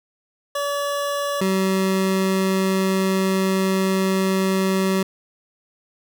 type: tone pair in turn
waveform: 25% pulse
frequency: 571 / 190.55 Hz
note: D5 / G3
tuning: -49 / -49 cents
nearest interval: octave + perfect fifth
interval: 1900 cents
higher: first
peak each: -18 / -14 dBFS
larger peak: second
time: 0.55-1.41 / 1.41-5.03 s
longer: second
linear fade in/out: 5 ms
effects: none